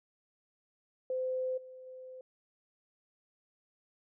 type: tone with level steps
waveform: sine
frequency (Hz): 514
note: C5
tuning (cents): -31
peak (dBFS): -31 / -47 / -45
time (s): 1.1-2.21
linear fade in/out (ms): 2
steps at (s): 1.57 / 1.86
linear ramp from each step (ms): 10
effects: none